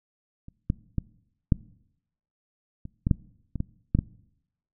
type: clicks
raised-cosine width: 5 ms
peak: -30 / -11 / -13 / -6 / -25 / -11 / -7 / -19 / -15 / -8 / -10 dBFS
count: 11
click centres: 0.484 / 0.701 / 0.983 / 1.522 / 2.854 / 3.069 / 3.112 / 3.557 / 3.604 / 3.95 / 3.989 s
effects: noise-tail reverb RT60 0.8 s tail -22 dB re dry